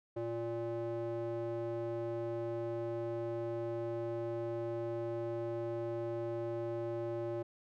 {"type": "tone with band-pass filter", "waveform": "square", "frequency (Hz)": 116.54, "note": "A#2", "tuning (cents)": 0, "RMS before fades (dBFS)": -38, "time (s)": [0.16, 7.43], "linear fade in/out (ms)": 10, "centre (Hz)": 460, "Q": 3.9, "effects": []}